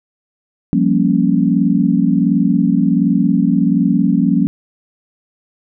sine chord, G half-diminished seventh, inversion third, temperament equal, 174.61 / 196 / 233.1 / 277.2 Hz, F3 / G3 / Bb3 / Db4, 0 / 0 / 0 / 0 cents, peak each -16 dBFS, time 0.73-4.47 s, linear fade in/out 0 ms, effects none

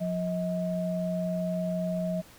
sine tone pair together, 177.7 / 635.1 Hz, F3 / D#5, +30 / +35 cents, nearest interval octave + minor seventh, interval 2205 cents, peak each -29 / -31 dBFS, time 0-2.22 s, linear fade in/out 20 ms, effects pink hiss -53 dBFS RMS until 2.38 s

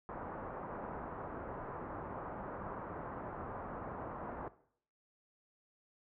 white low-pass noise, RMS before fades -44 dBFS, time 0.09-4.48 s, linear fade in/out 0 ms, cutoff 1200 Hz, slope 24 dB/octave, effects noise-tail reverb RT60 0.6 s tail -17 dB re dry + low-pass 2000 Hz 12 dB/octave

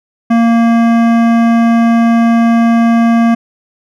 sine tone with hard clipping, 231.3 Hz, A#3, 13 cents flat, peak -8 dBFS, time 0.3-3.35 s, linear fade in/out 10 ms, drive 15 dB, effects none

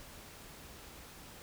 silence, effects pink hiss -52 dBFS RMS until 1.42 s

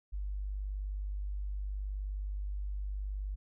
sine tone, 49.6 Hz, G1, 21 cents sharp, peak -34 dBFS, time 0.12-3.36 s, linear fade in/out 20 ms, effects none

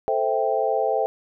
sine chord, A minor seventh, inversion none, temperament equal, 440 / 523.3 / 659.3 / 784 Hz, A4 / C5 / E5 / G5, 0 / 0 / 0 / 0 cents, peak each -25 dBFS, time 0.08-1.06 s, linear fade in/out 0 ms, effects none

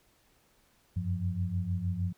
sine tone cluster, 89.8 / 96.3 / 175.6 Hz, F2 / G2 / F3, +49 / -30 / +10 cents, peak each -34 / -32 / -35 dBFS, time 0.96-2.13 s, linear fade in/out 10 ms, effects pink hiss -67 dBFS RMS until 2.17 s

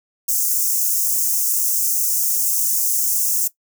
white high-pass noise, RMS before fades -19 dBFS, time 0.28-3.48 s, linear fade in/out 10 ms, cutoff 5800 Hz, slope 48 dB/octave, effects noise-tail reverb RT60 0.1 s tail -17 dB re dry

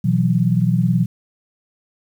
sine chord, B suspended fourth, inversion none, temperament equal with one note detuned, 123.47 / 164.81 / 183.3 Hz, B2 / E3 / F#3, 0 / 0 / -16 cents, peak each -18 dBFS, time 0.04-1.06 s, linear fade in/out 10 ms, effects 8-bit

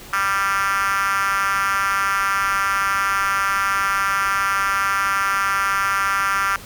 5% pulse tone with high-pass filter, 196.5 Hz, G3, 4 cents sharp, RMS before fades -20 dBFS, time 0.13-6.56 s, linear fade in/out 2 ms, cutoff 1300 Hz, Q 5, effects pink hiss -39 dBFS RMS until 6.65 s

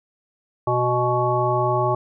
harmonic tone with a mistuned harmonic, 123.47 Hz, B2, in tune, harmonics 1 / 3 / 5 / 7 / 9, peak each -24 / -24 / -24 / -24 / -24 dBFS, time 0.67-1.95 s, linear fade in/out 5 ms, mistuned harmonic 7, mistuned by -22 cents, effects none

